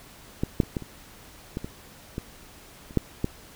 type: clicks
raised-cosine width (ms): 3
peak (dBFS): -11 / -6 / -26 / -14 / -25 / -16 / -20 / -17 / -30 / -7 / -11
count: 11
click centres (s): 0.435 / 0.602 / 0.634 / 0.768 / 0.823 / 1.571 / 1.645 / 2.181 / 2.909 / 2.973 / 3.244
effects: pink hiss -49 dBFS RMS until 3.55 s